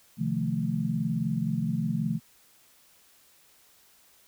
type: chord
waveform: sine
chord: F dominant seventh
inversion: second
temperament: equal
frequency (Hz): 130.81 / 155.56 / 174.61 / 220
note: C3 / Eb3 / F3 / A3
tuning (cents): 0 / 0 / 0 / 0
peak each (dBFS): -33 / -31 / -31 / -30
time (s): 0.17-2.2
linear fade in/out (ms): 50
effects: white hiss -60 dBFS RMS until 4.27 s